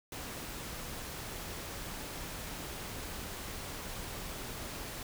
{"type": "noise", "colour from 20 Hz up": "pink", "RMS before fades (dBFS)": -42, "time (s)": [0.12, 5.03], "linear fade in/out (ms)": 2, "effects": []}